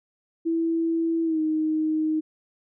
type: tone with pitch glide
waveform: sine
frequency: 329.6 to 312.2 Hz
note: E4 to D#4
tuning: 0 to +6 cents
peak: -21 dBFS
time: 0.45-2.21 s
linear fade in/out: 20 ms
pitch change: -94 cents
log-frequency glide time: 1.24-1.4 s
effects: none